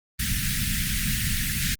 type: band-stop noise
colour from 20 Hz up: pink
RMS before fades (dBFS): -25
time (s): 0.19-1.75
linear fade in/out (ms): 10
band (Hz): 230 to 1600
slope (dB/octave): 48
effects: Opus 24 kbps